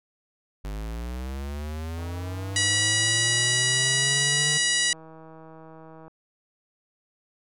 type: linear sweep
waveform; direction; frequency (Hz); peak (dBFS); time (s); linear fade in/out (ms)
square; up; 49 to 150.6; -31; 0.64-4.58; 10
type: click train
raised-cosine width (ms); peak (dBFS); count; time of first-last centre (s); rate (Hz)
1; -33; 657; 1.98-6.08; 160
type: harmonic tone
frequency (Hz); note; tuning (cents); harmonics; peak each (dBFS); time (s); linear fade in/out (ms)
969; B5; -33; 2 / 3 / 4 / 5 / 6 / 7 / 8 / 9 / 10; -26 / -28 / -29 / -30 / -31 / -31 / -32 / -33 / -33; 2.56-4.93; 2
effects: none